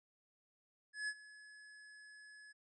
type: tone with ADSR envelope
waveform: square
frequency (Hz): 1700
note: G#6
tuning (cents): +40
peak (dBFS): -37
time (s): 0.93-2.53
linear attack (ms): 150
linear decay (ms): 56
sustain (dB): -19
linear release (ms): 18
effects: resampled to 22050 Hz

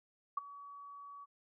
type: tone with ADSR envelope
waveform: sine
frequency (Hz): 1135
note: C#6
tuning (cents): +41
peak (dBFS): -29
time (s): 0.37-1.26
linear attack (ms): 6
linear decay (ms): 16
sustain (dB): -19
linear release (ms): 28
effects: none

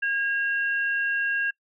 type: tone pair together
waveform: sine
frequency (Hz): 1628.6 / 2739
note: G#6 / F7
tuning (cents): -34 / -34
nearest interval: major sixth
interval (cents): 900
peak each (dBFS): -23 / -32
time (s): 0.02-1.51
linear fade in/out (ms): 10
effects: noise-tail reverb RT60 0.1 s tail -24 dB re dry

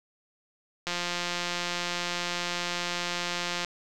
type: click train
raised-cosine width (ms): 0.2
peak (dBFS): -13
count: 487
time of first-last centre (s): 0.87-3.647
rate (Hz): 175
effects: none

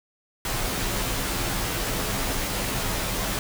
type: noise with comb filter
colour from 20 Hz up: pink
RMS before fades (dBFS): -27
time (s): 0.45-3.39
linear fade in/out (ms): 2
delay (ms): 13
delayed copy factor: -0.7
effects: none

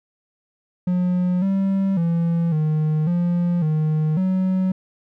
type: tone with pitch steps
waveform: triangle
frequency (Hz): 179.9 / 194.1 / 168.3 / 154.4 / 174.4 / 154.9 / 187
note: F#3 / G3 / E3 / D#3 / F3 / D#3 / F#3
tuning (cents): -48 / -17 / +36 / -13 / -2 / -7 / +19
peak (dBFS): -15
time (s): 0.87-4.72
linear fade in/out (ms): 5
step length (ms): 550
effects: none

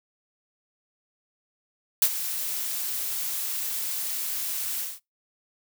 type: noise with ADSR envelope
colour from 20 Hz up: blue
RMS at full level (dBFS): -17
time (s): 2.02-5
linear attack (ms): 3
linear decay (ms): 61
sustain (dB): -13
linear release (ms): 200
effects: noise-tail reverb RT60 0.2 s tail -25 dB re dry

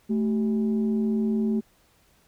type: tone pair together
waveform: sine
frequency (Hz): 218.7 / 384.5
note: A3 / G4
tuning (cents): -10 / -33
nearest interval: minor seventh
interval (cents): 977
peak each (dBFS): -21 / -29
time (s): 0.09-1.61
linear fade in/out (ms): 20
effects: tanh soft clip ceiling -16 dBFS + pink hiss -62 dBFS RMS until 2.27 s

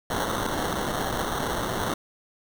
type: noise with sample-and-hold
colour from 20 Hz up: violet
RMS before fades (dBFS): -28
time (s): 0.1-1.94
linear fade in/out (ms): 5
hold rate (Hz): 2450
effects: none

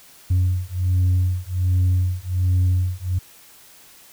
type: beating tone pair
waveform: sine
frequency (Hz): 90.5 / 91.8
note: F#2 / F#2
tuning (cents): -38 / -13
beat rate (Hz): 1.3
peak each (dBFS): -18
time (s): 0.3-3.19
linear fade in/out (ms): 10
effects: tanh soft clip ceiling -13 dBFS + white hiss -48 dBFS RMS until 4.12 s

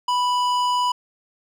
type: tone with hard clipping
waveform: triangle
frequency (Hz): 987.8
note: B5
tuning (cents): 0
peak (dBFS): -20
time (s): 0.08-0.92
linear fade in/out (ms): 5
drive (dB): 16
effects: none

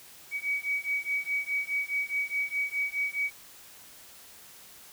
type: beating tone pair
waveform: sine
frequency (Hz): 2264 / 2268.8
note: C#7 / C#7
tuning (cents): +36 / +40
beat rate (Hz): 4.8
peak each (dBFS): -31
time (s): 0.31-3.31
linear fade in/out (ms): 50
effects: white hiss -51 dBFS RMS until 4.92 s

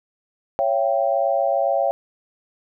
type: chord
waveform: sine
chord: C# diminished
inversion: none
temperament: equal with one note detuned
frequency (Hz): 554.4 / 676.6 / 784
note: C#5 / E5 / G5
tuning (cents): 0 / +45 / 0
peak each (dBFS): -21 / -21 / -23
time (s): 0.59-1.91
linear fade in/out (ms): 0
effects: none

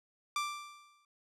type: tone with exponential decay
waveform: sawtooth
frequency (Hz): 1177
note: D6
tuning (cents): +3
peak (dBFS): -26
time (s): 0.36-1.05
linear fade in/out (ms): 2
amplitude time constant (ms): 150
effects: low-pass 9000 Hz 12 dB/octave

